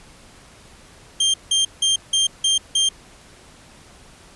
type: tone bursts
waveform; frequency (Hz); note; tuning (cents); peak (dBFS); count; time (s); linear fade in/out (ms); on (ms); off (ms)
sawtooth; 3178; G7; +23; -12; 6; 1.2-2.89; 5; 140; 170
effects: pink hiss -47 dBFS RMS until 4.35 s + resampled to 24000 Hz